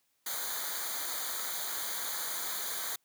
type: noise with comb filter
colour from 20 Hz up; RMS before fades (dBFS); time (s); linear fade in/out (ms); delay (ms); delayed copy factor
white; -36; 0.26-2.96; 5; 0.37; -1
effects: white hiss -75 dBFS RMS until 3.04 s + high-pass 80 Hz 12 dB/octave